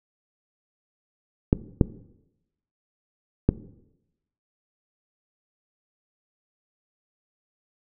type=clicks; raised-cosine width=3 ms; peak=-3 dBFS; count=3; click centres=1.529 / 1.812 / 3.49 s; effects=noise-tail reverb RT60 0.9 s tail -17 dB re dry